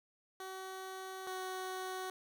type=tone pair in turn; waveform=15% pulse; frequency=378.3 / 373.5 Hz; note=F#4 / F#4; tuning=+38 / +16 cents; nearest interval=unison; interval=22 cents; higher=first; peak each=-37 / -33 dBFS; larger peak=second; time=0.4-1.27 / 1.27-2.1 s; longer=first; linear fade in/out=2 ms; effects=none